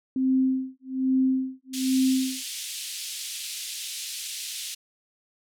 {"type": "tone with tremolo", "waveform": "sine", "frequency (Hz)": 261.6, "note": "C4", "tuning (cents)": 0, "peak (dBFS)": -18, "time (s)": [0.16, 2.47], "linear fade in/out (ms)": 2, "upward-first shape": "sine", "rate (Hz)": 1.2, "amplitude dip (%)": 100}
{"type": "band-pass noise", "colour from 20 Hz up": "pink", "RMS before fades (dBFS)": -35, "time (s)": [1.73, 4.75], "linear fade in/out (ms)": 10, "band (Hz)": [2900, 12000], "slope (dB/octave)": 24}
{"effects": []}